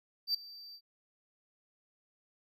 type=tone with ADSR envelope; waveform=triangle; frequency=4656 Hz; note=D8; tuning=16 cents flat; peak=-25 dBFS; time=0.27-0.81 s; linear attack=74 ms; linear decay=5 ms; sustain=-21 dB; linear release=65 ms; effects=none